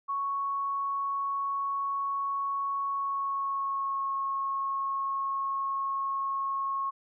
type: tone with pitch glide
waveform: sine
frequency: 1108.7 to 1092.2 Hz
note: C#6 to C#6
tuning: 0 to -26 cents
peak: -28 dBFS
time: 0.08-6.91 s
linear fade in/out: 20 ms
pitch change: -26 cents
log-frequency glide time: 2.88-4.13 s
effects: none